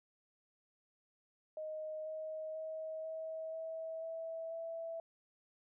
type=tone with pitch steps; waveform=sine; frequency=622.3 / 628.4 / 634.6 / 640.9 / 647.2 / 653.6 / 660.1 Hz; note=D#5 / D#5 / D#5 / E5 / E5 / E5 / E5; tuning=0 / +17 / +34 / -49 / -32 / -15 / +2 cents; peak=-40 dBFS; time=1.57-5 s; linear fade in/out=2 ms; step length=490 ms; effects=none